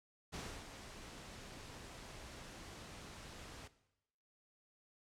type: noise with ADSR envelope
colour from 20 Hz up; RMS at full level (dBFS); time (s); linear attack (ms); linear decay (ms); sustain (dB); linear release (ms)
pink; -45; 0.32-3.68; 23; 300; -7; 10
effects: noise-tail reverb RT60 0.9 s tail -17 dB re dry + low-pass 8000 Hz 12 dB/octave